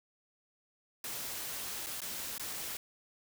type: noise with dropouts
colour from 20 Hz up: white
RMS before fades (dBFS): -40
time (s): 1.04-2.77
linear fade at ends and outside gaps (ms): 2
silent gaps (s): 1.863-1.867 / 2.005-2.017 / 2.381-2.396
effects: none